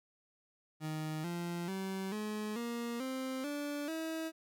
30% pulse tone with pitch steps, 155.56 / 172.6 / 191.52 / 212.5 / 235.8 / 261.6 / 290.3 / 322.1 Hz, D#3 / F3 / G3 / G#3 / A#3 / C4 / D4 / E4, 0 / -20 / -40 / +40 / +20 / 0 / -20 / -40 cents, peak -34 dBFS, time 0.8-4.32 s, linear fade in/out 50 ms, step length 440 ms, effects none

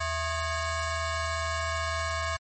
20% pulse ring-modulated tone, 579 Hz, D5, 25 cents flat, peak -20 dBFS, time 0-2.37 s, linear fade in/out 10 ms, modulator 498 Hz, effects MP3 32 kbps

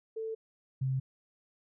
sine tone pair in turn, 444.3 / 132.09 Hz, A4 / C3, +17 / +17 cents, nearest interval octave + major sixth, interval 2100 cents, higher first, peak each -34 / -28 dBFS, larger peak second, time 0.16-0.35 / 0.81-1 s, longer neither, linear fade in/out 10 ms, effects none

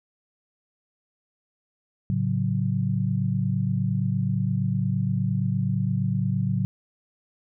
sine chord, F# minor, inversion first, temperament equal, 110 / 138.59 / 185 Hz, A2 / C#3 / F#3, 0 / 0 / 0 cents, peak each -26 dBFS, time 2.1-6.65 s, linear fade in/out 0 ms, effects none

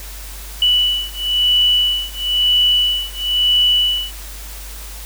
sine beating tone pair, 2960 / 2961 Hz, F#7 / F#7, 0 / +1 cents, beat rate 1 Hz, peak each -16 dBFS, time 0.62-4.12 s, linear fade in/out 2 ms, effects added 50 Hz sine -31 dBFS peak until 5.05 s + white hiss -35 dBFS RMS until 5.05 s

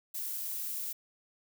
violet noise, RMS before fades -37 dBFS, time 0.14-0.93 s, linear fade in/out 10 ms, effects none

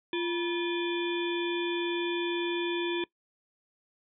harmonic tone with a mistuned harmonic, 346 Hz, F4, 16 cents flat, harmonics 1 / 3 / 5 / 7 / 9 / 10, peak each -29 / -39 / -40 / -38 / -44 / -38 dBFS, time 0.13-3.04 s, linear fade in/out 2 ms, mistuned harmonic 3, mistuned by -120 cents, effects noise-tail reverb RT60 0.1 s tail -21 dB re dry

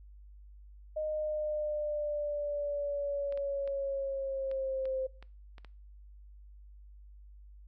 sine linear sweep, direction down, 618 to 523 Hz, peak -31 dBFS, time 0.96-5.07 s, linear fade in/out 10 ms
clicks, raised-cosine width 0.3 ms, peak -35 dBFS, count 8, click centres 3.324 / 3.375 / 3.676 / 4.514 / 4.855 / 5.226 / 5.582 / 5.647 s
effects noise-tail reverb RT60 0.4 s tail -21 dB re dry + added 50 Hz sine -50 dBFS peak until 7.67 s

